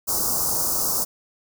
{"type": "band-stop noise", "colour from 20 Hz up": "white", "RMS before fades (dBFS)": -23, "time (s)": [0.07, 1.05], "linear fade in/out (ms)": 20, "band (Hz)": [1300, 4900], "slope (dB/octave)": 48, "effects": []}